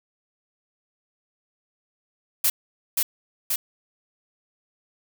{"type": "noise with echo", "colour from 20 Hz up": "blue", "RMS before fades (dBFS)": -20, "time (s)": [2.44, 2.5], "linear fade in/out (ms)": 5, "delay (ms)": 530, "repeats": 2, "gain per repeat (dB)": -2, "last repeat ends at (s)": 3.56, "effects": []}